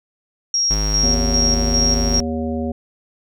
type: tone with tremolo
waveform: sine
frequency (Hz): 5600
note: F8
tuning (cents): +4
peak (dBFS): -15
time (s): 0.54-2.2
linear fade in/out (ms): 2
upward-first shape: square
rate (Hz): 2.5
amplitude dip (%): 55
type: tone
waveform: square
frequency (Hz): 51.91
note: G#1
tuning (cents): 0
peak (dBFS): -19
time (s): 0.7-2.21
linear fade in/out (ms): 10
type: harmonic tone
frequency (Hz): 79.7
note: D#2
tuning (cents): +42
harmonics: 1 / 3 / 5 / 7 / 9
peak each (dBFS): -27 / -22 / -29 / -29 / -33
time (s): 1.03-2.72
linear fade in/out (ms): 5
effects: none